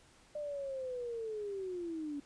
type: linear sweep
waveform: sine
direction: down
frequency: 602 to 281.1 Hz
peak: -37 dBFS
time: 0.35-2.2 s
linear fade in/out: 5 ms
effects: pink hiss -63 dBFS RMS until 2.25 s + resampled to 22050 Hz